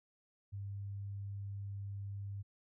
sine tone, 99.8 Hz, G2, 32 cents sharp, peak -40 dBFS, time 0.52-2.43 s, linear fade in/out 20 ms, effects none

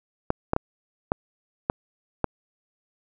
clicks, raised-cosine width 1 ms, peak -7 dBFS, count 6, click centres 0.304 / 0.534 / 0.564 / 1.119 / 1.699 / 2.243 s, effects none

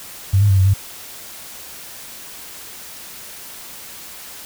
sine tone with pitch steps, 97.4 / 102.5 / 97 / 94.3 / 98.3 Hz, G2 / G#2 / G2 / F#2 / G2, -11 / -22 / -18 / +33 / +5 cents, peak -10 dBFS, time 0.33-0.74 s, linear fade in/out 10 ms, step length 82 ms, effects white hiss -36 dBFS RMS until 4.45 s

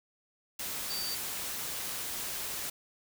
sine tone in noise, 4614 Hz, D8, 31 cents flat, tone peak -35 dBFS, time 0.9-1.15 s, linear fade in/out 5 ms, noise white, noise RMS -37 dBFS, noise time 0.59-2.7 s, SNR -1 dB, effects none

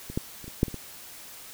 clicks, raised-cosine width 3 ms, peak -24 / -13 / -30 / -27 / -7 / -23 / -22 dBFS, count 7, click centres 0.1 / 0.175 / 0.443 / 0.48 / 0.631 / 0.682 / 0.743 s, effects white hiss -45 dBFS RMS until 1.53 s

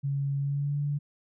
sine tone with pitch glide, 139.6 to 144.69 Hz, C#3 to D3, +13 to -25 cents, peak -26 dBFS, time 0.03-0.99 s, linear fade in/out 20 ms, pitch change +62 cents, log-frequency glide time 0.38-0.79 s, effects none

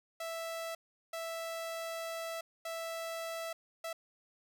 sawtooth tone bursts at uneven times, 659.3 Hz, E5, in tune, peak -34 dBFS, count 4, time 0.2-0.75 / 1.13-2.41 / 2.65-3.53 / 3.84-3.93 s, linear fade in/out 5 ms, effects none

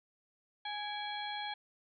harmonic tone with a mistuned harmonic, 830.6 Hz, G#5, in tune, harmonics 1 / 2 / 3 / 4 / 5, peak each -40 / -45 / -47 / -43 / -48 dBFS, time 0.65-1.54 s, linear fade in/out 5 ms, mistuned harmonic 3, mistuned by -130 cents, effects none

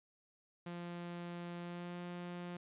sawtooth tone with pitch glide, 173.5 to 175.92 Hz, F3 to F3, -11 to +13 cents, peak -39 dBFS, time 0.66-2.57 s, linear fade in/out 5 ms, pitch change +24 cents, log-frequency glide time 1.6-1.98 s, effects resampled to 8000 Hz

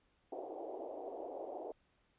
white band-pass noise, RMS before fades -45 dBFS, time 0.32-1.72 s, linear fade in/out 5 ms, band 310 to 760 Hz, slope 48 dB/octave, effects pink hiss -75 dBFS RMS until 2.18 s + resampled to 8000 Hz

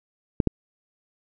clicks, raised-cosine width 3 ms, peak -6 dBFS, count 2, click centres 0.402 / 0.473 s, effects none

